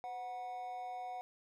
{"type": "tone with amplitude modulation", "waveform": "triangle", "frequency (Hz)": 737, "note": "F#5", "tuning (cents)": -7, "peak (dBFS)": -36, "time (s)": [0.04, 1.21], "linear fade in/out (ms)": 0, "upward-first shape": "sine", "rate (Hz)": 227, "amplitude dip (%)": 60, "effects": []}